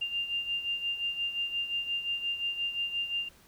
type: beating tone pair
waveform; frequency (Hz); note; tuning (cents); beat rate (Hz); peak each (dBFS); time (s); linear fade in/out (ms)
sine; 2794 / 2799.7; F7 / F7; 0 / +4; 5.7; -31 / -37; 0.01-3.29; 10
effects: pink hiss -59 dBFS RMS until 3.47 s